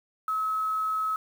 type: tone with quantisation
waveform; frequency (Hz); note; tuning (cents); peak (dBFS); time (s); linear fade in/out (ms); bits
sine; 1287; E6; -42; -25; 0.28-1.16; 2; 8
effects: none